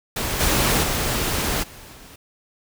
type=noise with level steps; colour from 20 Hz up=pink; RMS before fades=-25 / -19 / -23 / -42 / -44 dBFS; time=0.16-2.16 s; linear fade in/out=5 ms; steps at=0.39 / 0.82 / 1.62 / 1.92 s; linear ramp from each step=20 ms; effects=none